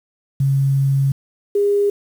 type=tone pair in turn; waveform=sine; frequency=137 / 406.4 Hz; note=C#3 / G#4; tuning=-20 / -38 cents; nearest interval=octave + perfect fifth; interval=1882 cents; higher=second; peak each=-13 dBFS; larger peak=neither; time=0.4-1.12 / 1.55-1.9 s; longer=first; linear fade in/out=5 ms; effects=7-bit